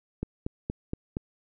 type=click train; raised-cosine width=3 ms; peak=-17 dBFS; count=5; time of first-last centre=0.23-1.169 s; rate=4.26 Hz; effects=none